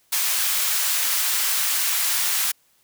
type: high-pass noise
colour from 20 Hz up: white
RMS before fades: -22 dBFS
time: 0.12-2.52 s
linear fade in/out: 10 ms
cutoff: 1100 Hz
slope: 12 dB/octave
effects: white hiss -62 dBFS RMS until 2.83 s